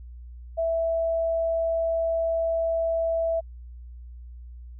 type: tone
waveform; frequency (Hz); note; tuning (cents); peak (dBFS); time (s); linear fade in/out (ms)
sine; 659.3; E5; 0; -22; 0.57-3.41; 20
effects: added 60 Hz sine -39 dBFS peak until 4.79 s